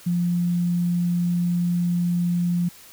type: tone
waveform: sine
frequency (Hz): 174.61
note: F3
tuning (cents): 0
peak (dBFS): -19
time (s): 0.06-2.69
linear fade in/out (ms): 10
effects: white hiss -47 dBFS RMS until 2.92 s